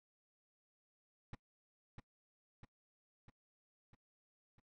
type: noise with echo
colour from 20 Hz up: brown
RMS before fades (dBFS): -41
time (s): 1.33-1.35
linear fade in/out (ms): 5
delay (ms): 650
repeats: 5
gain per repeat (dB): -4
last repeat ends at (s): 4.6
effects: noise-tail reverb RT60 0.1 s tail -24 dB re dry + low-pass 4000 Hz 12 dB/octave